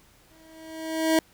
25% pulse tone with exponential growth, 320.4 Hz, E4, 49 cents flat, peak -13 dBFS, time 0.31-1.19 s, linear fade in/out 1 ms, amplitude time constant 190 ms, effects pink hiss -58 dBFS RMS until 1.33 s

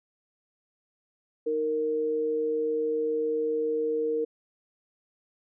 sine tone pair together, 311.1 / 463.6 Hz, D#4 / A#4, 0 / -10 cents, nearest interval perfect fifth, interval 690 cents, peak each -34 / -25 dBFS, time 1.46-4.25 s, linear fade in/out 10 ms, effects none

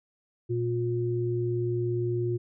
sine tone pair together, 118.77 / 355.9 Hz, A#2 / F4, +33 / +33 cents, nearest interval octave + perfect fifth, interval 1900 cents, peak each -28 / -28 dBFS, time 0.49-2.38 s, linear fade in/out 20 ms, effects none

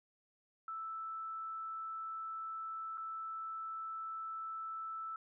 sine tone with dropouts, 1318.5 Hz, E6, in tune, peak -40 dBFS, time 0.68-5.16 s, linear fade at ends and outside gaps 2 ms, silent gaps 2.974-2.979 s, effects none

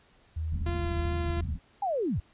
sine tone, 79.4 Hz, D#2, 36 cents sharp, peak -29 dBFS, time 0.36-1.55 s, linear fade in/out 10 ms
pink low-pass noise, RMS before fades -36 dBFS, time 0.51-1.59 s, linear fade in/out 20 ms, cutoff 240 Hz, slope 48 dB/octave
sawtooth tone with vibrato, 343.8 Hz, F4, 27 cents flat, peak -29 dBFS, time 0.66-1.41 s, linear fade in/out 5 ms, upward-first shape triangle, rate 2.6 Hz, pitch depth 10 cents each way
sine linear sweep, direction down, 835 to 50.8 Hz, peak -26 dBFS, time 1.82-2.2 s, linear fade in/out 5 ms
effects pink hiss -62 dBFS RMS until 2.33 s + resampled to 8000 Hz

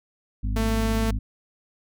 harmonic tone, 51.6 Hz, G#1, 10 cents flat, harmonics 1 / 2 / 4 / 5, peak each -24 / -30 / -36 / -38 dBFS, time 0.43-1.19 s, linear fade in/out 10 ms
sawtooth tone, 223.1 Hz, A3, 24 cents sharp, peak -20 dBFS, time 0.56-1.11 s, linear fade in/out 5 ms
effects none

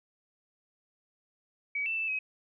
sine tone with pitch steps, 2273 / 2662 / 2643 / 2541 Hz, C#7 / E7 / E7 / D#7, +43 / +16 / +4 / +36 cents, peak -29 dBFS, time 1.75-2.19 s, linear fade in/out 5 ms, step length 110 ms, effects none

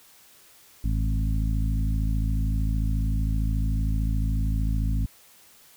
harmonic tone with a mistuned harmonic, 53.5 Hz, A1, 48 cents flat, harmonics 1 / 2 / 3 / 4 / 5, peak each -23 / -29 / -33 / -35 / -37 dBFS, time 0.84-5.06 s, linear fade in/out 5 ms, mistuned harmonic 1, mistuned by -51 cents, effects white hiss -54 dBFS RMS until 5.76 s

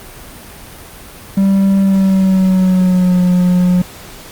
triangle tone with pitch glide, 195 to 179.85 Hz, G3 to F#3, -9 to -49 cents, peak -6 dBFS, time 1.37-3.82 s, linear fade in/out 5 ms, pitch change -140 cents, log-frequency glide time 1.8-3.22 s, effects pink hiss -34 dBFS RMS until 4.31 s + Opus 32 kbps

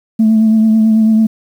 sine tone with vibrato, 220 Hz, A3, in tune, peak -5 dBFS, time 0.19-1.27 s, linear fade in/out 10 ms, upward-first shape triangle, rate 9.1 Hz, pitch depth 30 cents each way, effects tanh soft clip ceiling -3 dBFS + 7-bit

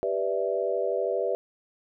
sine chord, E minor seventh, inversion first, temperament equal, 392 / 493.9 / 587.3 / 659.3 Hz, G4 / B4 / D5 / E5, 0 / 0 / 0 / 0 cents, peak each -30 / -29 / -30 / -31 dBFS, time 0.03-1.35 s, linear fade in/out 0 ms, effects none

